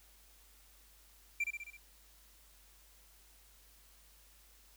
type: tone with echo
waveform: triangle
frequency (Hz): 2358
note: D7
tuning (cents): +6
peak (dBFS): -29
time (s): 1.4-1.44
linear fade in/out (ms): 5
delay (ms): 66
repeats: 5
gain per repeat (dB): -4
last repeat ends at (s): 1.77
effects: added 50 Hz sine -64 dBFS peak until 4.76 s + white hiss -64 dBFS RMS until 4.76 s